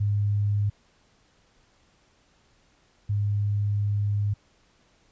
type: tone pair in turn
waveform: sine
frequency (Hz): 102.6 / 102.6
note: G#2 / G#2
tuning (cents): -21 / -21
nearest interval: unison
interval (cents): 0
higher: neither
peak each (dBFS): -21 / -22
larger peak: first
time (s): 0-0.7 / 3.09-4.34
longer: second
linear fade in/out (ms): 10
effects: pink hiss -63 dBFS RMS until 5.11 s + resampled to 16000 Hz